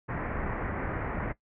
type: low-pass noise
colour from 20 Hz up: pink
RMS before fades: -33 dBFS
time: 0.08-1.33 s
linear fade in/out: 20 ms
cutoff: 2100 Hz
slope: 48 dB/octave
effects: noise-tail reverb RT60 0.1 s tail -18 dB re dry